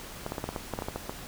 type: clicks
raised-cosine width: 1 ms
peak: -18 dBFS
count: 12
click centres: 0.264 / 0.321 / 0.382 / 0.441 / 0.49 / 0.562 / 0.737 / 0.789 / 0.822 / 0.885 / 0.96 / 1.095 s
effects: pink hiss -43 dBFS RMS until 1.27 s